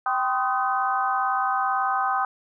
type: tone cluster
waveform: sine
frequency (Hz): 779 / 1020 / 1078 / 1252 / 1520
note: G5 / C6 / C#6 / D#6 / F#6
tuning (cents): -11 / -44 / -49 / +10 / +46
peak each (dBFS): -25 / -29 / -34 / -25 / -31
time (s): 0.06-2.25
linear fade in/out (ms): 2
effects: none